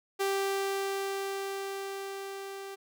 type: tone with level ramp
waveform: sawtooth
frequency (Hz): 392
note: G4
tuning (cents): 0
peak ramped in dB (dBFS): -23 to -36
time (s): 0.19-2.76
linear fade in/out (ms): 20
effects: none